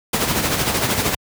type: noise with tremolo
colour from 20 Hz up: pink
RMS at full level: -17 dBFS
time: 0.13-1.15 s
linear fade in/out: 5 ms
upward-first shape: sine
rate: 13 Hz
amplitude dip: 50%
effects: high-pass 80 Hz 12 dB/octave